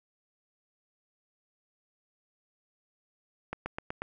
accelerating click train, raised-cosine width 0.5 ms, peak -19 dBFS, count 5, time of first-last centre 3.53-4.02 s, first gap 130 ms, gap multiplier 0.96, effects none

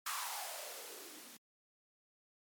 violet noise with band-pass filter sweep, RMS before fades -45 dBFS, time 0.06-1.37 s, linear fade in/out 5 ms, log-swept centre 1200 to 230 Hz, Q 5.2, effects MP3 96 kbps

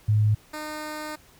sine / 10% pulse tone pair in turn, 106.4 / 305.3 Hz, G#2 / D#4, +42 / -33 cents, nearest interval octave + tritone, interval 1825 cents, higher second, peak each -17 / -24 dBFS, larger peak first, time 0.08-0.35 / 0.53-1.16 s, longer second, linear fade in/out 10 ms, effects pink hiss -55 dBFS RMS until 1.39 s

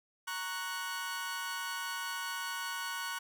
sawtooth chord, F# major, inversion first, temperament equal, 932.3 / 1108.7 / 1480 Hz, A#5 / C#6 / F#6, 0 / 0 / 0 cents, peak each -39 / -38 / -35 dBFS, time 0.27-3.19 s, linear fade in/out 10 ms, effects none

